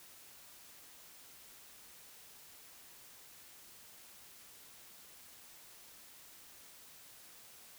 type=silence; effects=white hiss -57 dBFS RMS until 7.78 s